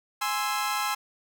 sawtooth chord, Ab augmented, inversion none, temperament equal, 830.6 / 1046.5 / 1318.5 Hz, Ab5 / C6 / E6, 0 / 0 / 0 cents, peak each -27 dBFS, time 0.21-0.95 s, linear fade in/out 10 ms, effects none

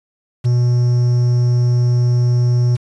triangle tone with quantisation, 122 Hz, B2, 21 cents flat, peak -9 dBFS, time 0.44-2.77 s, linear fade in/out 20 ms, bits 6, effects resampled to 22050 Hz

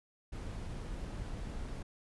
brown noise, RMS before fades -41 dBFS, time 0.32-1.83 s, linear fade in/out 10 ms, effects resampled to 24000 Hz

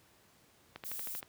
click train, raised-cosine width 0.3 ms, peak -27 dBFS, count 7, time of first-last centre 0.76-1.229 s, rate 12.8 Hz
violet noise, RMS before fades -41 dBFS, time 0.84-1.21 s, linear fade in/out 20 ms
effects pink hiss -65 dBFS RMS until 1.28 s + high-pass 80 Hz 12 dB/octave

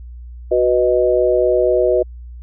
sine chord, B major, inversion second, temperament equal, 370 / 493.9 / 622.3 Hz, F#4 / B4 / D#5, 0 / 0 / 0 cents, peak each -16 dBFS, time 0.51-2.03 s, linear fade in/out 10 ms, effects added 60 Hz sine -31 dBFS peak until 2.42 s

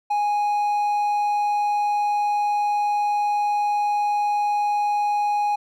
triangle tone, 828 Hz, G#5, 5 cents flat, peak -17 dBFS, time 0.1-5.56 s, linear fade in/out 10 ms, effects none

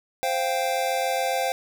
square chord, C suspended fourth, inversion none, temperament just, 523.3 / 697.7 / 784.9 Hz, C5 / F5 / G5, 0 / -2 / +2 cents, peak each -28 dBFS, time 0.23-1.52 s, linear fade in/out 0 ms, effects none

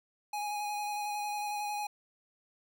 square tone with vibrato, 830.6 Hz, G#5, in tune, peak -34 dBFS, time 0.33-1.87 s, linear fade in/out 5 ms, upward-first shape square, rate 11 Hz, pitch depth 14 cents each way, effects none

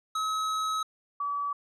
square / sine tone pair in turn, 1282 / 1145.8 Hz, E6 / D6, -49 / -43 cents, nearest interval major second, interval 194 cents, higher first, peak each -28 dBFS, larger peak neither, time 0.15-0.83 / 1.2-1.53 s, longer first, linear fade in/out 5 ms, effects low-pass 8000 Hz 12 dB/octave

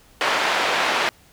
pink band-pass noise, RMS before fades -21 dBFS, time 0.21-1.09 s, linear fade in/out 0 ms, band 650 to 3200 Hz, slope 12 dB/octave, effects pink hiss -53 dBFS RMS until 1.32 s

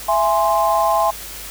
sine chord, E augmented, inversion none, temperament equal with one note detuned, 668.1 / 830.6 / 1046.5 Hz, E5 / G#5 / B#5, +23 / 0 / 0 cents, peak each -18 dBFS, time 0.08-1.11 s, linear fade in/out 10 ms, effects added 50 Hz sine -40 dBFS peak until 1.5 s + white hiss -33 dBFS RMS until 1.5 s

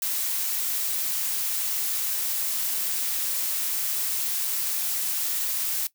blue noise, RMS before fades -27 dBFS, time 0.02-5.87 s, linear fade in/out 2 ms, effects noise-tail reverb RT60 0.1 s tail -18 dB re dry

